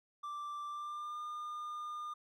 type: tone with pitch glide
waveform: triangle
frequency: 1174.7 to 1210.5 Hz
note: D6 to D#6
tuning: 0 to -48 cents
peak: -38 dBFS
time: 0.23-2.14 s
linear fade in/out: 10 ms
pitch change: +52 cents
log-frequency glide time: 0.68-1.21 s
effects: none